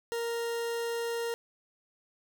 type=tone; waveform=40% pulse; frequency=466.2 Hz; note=A#4; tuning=in tune; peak=-30 dBFS; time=0.12-1.34 s; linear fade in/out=0 ms; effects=none